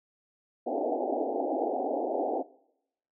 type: band-pass noise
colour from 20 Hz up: white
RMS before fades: -30 dBFS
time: 0.66-2.43 s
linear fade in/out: 20 ms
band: 250 to 810 Hz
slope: 96 dB/octave
effects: noise-tail reverb RT60 0.8 s tail -21 dB re dry